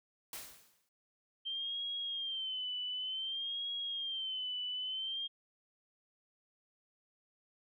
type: noise with exponential decay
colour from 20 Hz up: white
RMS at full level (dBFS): -42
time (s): 0.33-0.89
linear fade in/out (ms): 2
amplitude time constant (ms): 120
type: tone with vibrato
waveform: sine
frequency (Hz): 3136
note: G7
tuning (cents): 0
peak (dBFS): -36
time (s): 1.45-5.28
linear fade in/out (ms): 20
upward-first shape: sine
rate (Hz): 0.55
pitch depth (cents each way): 88
effects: none